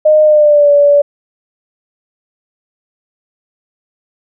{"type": "tone with pitch glide", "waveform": "sine", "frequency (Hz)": [614, 576.2], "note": ["D#5", "D5"], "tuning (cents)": [-23, -33], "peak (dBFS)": -4, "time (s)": [0.05, 1.02], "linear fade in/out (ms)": 10, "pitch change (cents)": -110, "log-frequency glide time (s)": [0.23, 0.71], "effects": []}